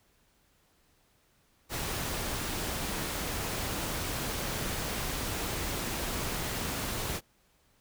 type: noise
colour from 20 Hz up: pink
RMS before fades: -34 dBFS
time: 1.69-7.21 s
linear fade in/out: 50 ms
effects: pink hiss -68 dBFS RMS until 7.8 s